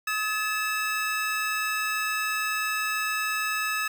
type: tone cluster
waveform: square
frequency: 1271 / 1718 / 2627 Hz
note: D#6 / A6 / E7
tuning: +36 / -42 / -7 cents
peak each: -31 dBFS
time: 0.07-3.88 s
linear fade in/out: 5 ms
effects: 9-bit